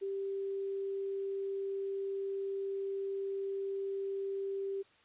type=tone; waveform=sine; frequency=392 Hz; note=G4; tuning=in tune; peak=-34 dBFS; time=0.01-4.83 s; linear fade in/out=20 ms; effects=white hiss -65 dBFS RMS until 5.04 s + resampled to 8000 Hz